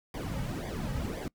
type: noise with flanger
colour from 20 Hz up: brown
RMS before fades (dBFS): -35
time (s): 0.14-1.28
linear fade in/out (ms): 2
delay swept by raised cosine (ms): 0.72 to 2.92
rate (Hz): 1.9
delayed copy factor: -0.85
effects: noise-tail reverb RT60 0.1 s tail -23 dB re dry